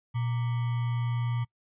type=tone with sample-and-hold; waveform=sine; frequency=120 Hz; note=B2; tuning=49 cents flat; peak=-26 dBFS; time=0.14-1.45 s; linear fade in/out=20 ms; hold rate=1050 Hz; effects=noise-tail reverb RT60 0.1 s tail -24 dB re dry + resampled to 8000 Hz